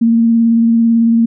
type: tone with vibrato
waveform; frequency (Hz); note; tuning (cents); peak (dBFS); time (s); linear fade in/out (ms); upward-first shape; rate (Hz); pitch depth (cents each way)
sine; 230; A#3; -23; -7; 0.01-1.26; 10; sine; 18; 17
effects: none